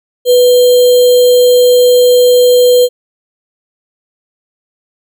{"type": "tone with sample-and-hold", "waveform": "sine", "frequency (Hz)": 493.9, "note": "B4", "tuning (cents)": 0, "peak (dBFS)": -3, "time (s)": [0.25, 2.89], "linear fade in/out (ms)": 50, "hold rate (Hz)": 3675, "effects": []}